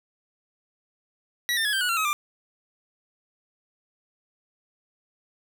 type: tone with pitch steps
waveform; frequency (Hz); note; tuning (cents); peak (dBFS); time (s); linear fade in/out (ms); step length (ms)
25% pulse; 1932 / 1802.6 / 1681.9 / 1569.3 / 1464.2 / 1366.1 / 1274.6 / 1189.3; B6 / A6 / G#6 / G6 / F#6 / F6 / D#6 / D6; -39 / +41 / +21 / +1 / -19 / -39 / +41 / +21; -19; 1.49-2.13; 0; 80
effects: none